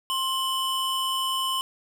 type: tone pair together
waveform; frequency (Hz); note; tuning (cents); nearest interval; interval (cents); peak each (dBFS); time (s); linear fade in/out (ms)
square; 1055 / 2984; C6 / F#7; +14 / +14; octave + tritone; 1800; -28; 0.1-1.61; 0
effects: none